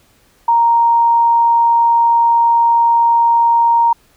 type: tone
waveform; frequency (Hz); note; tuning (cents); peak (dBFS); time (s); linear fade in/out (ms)
sine; 932.3; A#5; 0; -8; 0.48-3.93; 5
effects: pink hiss -53 dBFS RMS until 4.16 s